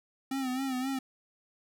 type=tone with vibrato; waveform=square; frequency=261.6 Hz; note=C4; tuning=in tune; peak=-31 dBFS; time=0.31-0.99 s; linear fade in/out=5 ms; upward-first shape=sine; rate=3.8 Hz; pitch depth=68 cents each way; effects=none